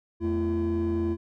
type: tone cluster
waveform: triangle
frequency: 84.7 / 223.4 / 338.3 Hz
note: E2 / A3 / E4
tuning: +48 / +27 / +45 cents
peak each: -27 / -29 / -23 dBFS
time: 0.2-1.17 s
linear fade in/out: 50 ms
effects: tanh soft clip ceiling -18 dBFS

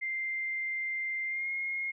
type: tone with pitch glide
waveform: sine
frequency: 2093 to 2147 Hz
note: C7 to C7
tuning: 0 to +44 cents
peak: -31 dBFS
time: 0.01-1.92 s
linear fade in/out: 20 ms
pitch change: +44 cents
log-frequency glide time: 1.26-1.5 s
effects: none

